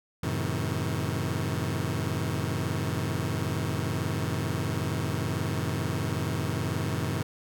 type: chord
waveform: sawtooth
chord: F# diminished seventh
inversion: none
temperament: just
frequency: 92.5 / 111 / 133.2 / 159.84 Hz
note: F#2 / A2 / C3 / Eb3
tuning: 0 / +16 / +31 / +47 cents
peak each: -29 dBFS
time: 0.23-7.23 s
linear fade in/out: 5 ms
effects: none